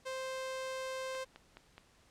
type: tone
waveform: sawtooth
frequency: 523.3 Hz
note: C5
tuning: in tune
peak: -34 dBFS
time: 0.05-1.25 s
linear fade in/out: 20 ms
type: click train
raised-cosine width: 0.3 ms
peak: -34 dBFS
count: 4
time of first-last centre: 1.15-1.78 s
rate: 4.76 Hz
effects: pink hiss -66 dBFS RMS until 2.1 s + low-pass 9000 Hz 12 dB/octave